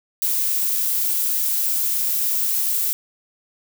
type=noise; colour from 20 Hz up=violet; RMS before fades=-21 dBFS; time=0.22-2.93 s; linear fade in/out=0 ms; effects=none